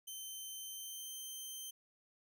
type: tone with pitch glide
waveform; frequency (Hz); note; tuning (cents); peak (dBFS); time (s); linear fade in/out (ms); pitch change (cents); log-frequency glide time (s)
10% pulse; 3093 to 3116; G7 to G7; -24 to -11; -37; 0.07-1.71; 10; +13; 0.57-1.11
effects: none